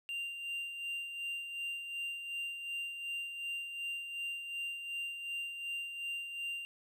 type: tone with tremolo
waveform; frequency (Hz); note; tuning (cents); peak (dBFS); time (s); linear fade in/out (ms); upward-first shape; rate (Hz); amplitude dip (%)
triangle; 2783; F7; -7; -34; 0.09-6.65; 0; sine; 2.7; 50
effects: none